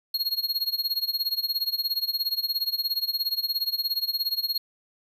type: tone with tremolo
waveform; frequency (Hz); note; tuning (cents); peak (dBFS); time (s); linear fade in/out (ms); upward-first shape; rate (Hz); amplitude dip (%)
square; 4287; C8; +41; -22; 0.14-4.58; 5; sine; 17; 90
effects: none